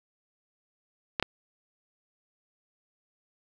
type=clicks; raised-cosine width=0.3 ms; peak=-10 dBFS; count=2; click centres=1.198 / 1.226 s; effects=none